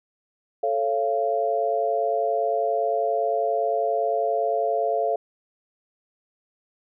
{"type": "chord", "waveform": "sine", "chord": "A augmented", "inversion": "none", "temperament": "just", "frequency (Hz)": [440, 550, 687.5], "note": ["A4", "C#5", "E#5"], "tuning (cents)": [0, -14, -27], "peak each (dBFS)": [-26, -27, -23], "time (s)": [0.63, 5.16], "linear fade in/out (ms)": 5, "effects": []}